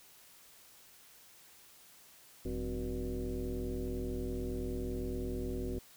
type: tone with frequency modulation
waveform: sine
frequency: 146.83 Hz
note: D3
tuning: in tune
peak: -34 dBFS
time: 2.45-5.79 s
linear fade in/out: 5 ms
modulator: 112 Hz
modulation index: 2.7
effects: white hiss -59 dBFS RMS until 5.96 s